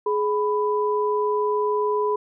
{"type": "tone pair together", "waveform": "sine", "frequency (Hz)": [419.9, 993], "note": ["G#4", "B5"], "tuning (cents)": [19, 9], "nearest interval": "octave + minor third", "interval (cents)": 1490, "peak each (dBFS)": [-21, -24], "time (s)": [0.06, 2.16], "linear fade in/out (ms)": 5, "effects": []}